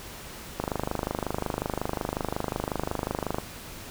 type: click train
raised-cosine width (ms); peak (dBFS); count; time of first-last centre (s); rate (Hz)
1; -13; 72; 0.6-3.384; 25.5
effects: pink hiss -42 dBFS RMS until 3.9 s